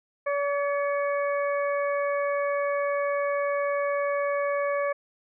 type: harmonic tone with a mistuned harmonic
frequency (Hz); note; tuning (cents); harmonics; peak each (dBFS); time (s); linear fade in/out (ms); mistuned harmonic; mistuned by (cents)
570; C#5; +48; 1 / 2 / 3 / 4; -25 / -31 / -35 / -37; 0.26-4.93; 10; 4; -37
effects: none